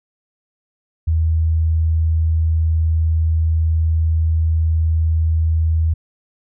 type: tone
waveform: sine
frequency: 80.5 Hz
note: E2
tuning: 41 cents flat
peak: -13 dBFS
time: 1.07-5.94 s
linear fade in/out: 10 ms
effects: none